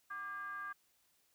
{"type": "ring-modulated tone", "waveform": "triangle", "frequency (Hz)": 216.8, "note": "A3", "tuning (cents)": -25, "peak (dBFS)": -36, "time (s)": [0.1, 0.73], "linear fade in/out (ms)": 10, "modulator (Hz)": 1400, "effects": ["white hiss -74 dBFS RMS until 1.34 s"]}